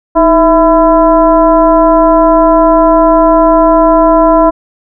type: tone with frequency modulation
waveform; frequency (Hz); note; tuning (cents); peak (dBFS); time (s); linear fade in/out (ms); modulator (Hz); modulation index
sine; 659.3; E5; 0; -3; 0.15-4.51; 20; 344; 1.2
effects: none